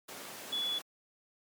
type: tone in noise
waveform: sine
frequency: 3416 Hz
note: G#7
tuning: 48 cents sharp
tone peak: -31 dBFS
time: 0.52-0.79 s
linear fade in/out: 10 ms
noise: pink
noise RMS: -44 dBFS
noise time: 0.08-0.82 s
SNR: +10 dB
effects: high-pass 300 Hz 12 dB/octave + MP3 96 kbps